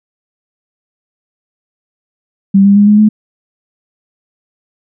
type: tone with pitch steps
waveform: sine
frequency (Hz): 196 / 200.2 / 204.6 / 209 / 213.5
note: G3 / G3 / G#3 / G#3 / G#3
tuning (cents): 0 / +37 / -26 / +11 / +48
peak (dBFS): -3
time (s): 2.54-3.09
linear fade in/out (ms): 10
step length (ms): 110
effects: none